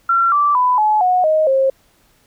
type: tone with pitch steps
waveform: sine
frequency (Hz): 1363 / 1166.2 / 997.8 / 853.7 / 730.4 / 624.9 / 534.7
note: F6 / D6 / B5 / G#5 / F#5 / D#5 / C5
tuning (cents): -43 / -13 / +17 / +47 / -23 / +7 / +37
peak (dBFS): -11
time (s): 0.09-1.7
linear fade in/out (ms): 5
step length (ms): 230
effects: pink hiss -56 dBFS RMS until 2.26 s